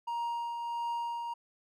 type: tone with tremolo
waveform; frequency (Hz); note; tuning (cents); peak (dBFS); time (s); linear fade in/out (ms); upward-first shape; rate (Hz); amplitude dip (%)
triangle; 940; A#5; +14; -29; 0.07-1.34; 10; triangle; 1.5; 40
effects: none